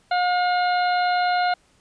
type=harmonic tone with a mistuned harmonic; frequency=717 Hz; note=F5; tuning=45 cents sharp; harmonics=1 / 2 / 3 / 4 / 5 / 6; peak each=-19 / -26 / -33 / -37 / -39 / -33 dBFS; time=0.11-1.54 s; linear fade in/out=5 ms; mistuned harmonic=6; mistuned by=-75 cents; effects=pink hiss -60 dBFS RMS until 1.8 s + resampled to 22050 Hz